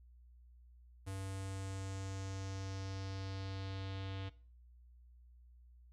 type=tone with low-pass filter sweep; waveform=square; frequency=96.5 Hz; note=G2; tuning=27 cents flat; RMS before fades=-43 dBFS; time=1.06-4.3 s; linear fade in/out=20 ms; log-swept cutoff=10000 to 3400 Hz; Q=2.6; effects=noise-tail reverb RT60 0.4 s tail -18 dB re dry + added 60 Hz sine -58 dBFS peak until 5.92 s